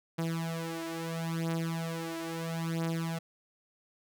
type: beating tone pair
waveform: sawtooth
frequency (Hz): 164.5 / 165.25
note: E3 / E3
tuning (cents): -3 / +5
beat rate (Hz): 0.75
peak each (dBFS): -31 / -32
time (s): 0.18-3.19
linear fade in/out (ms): 10
effects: none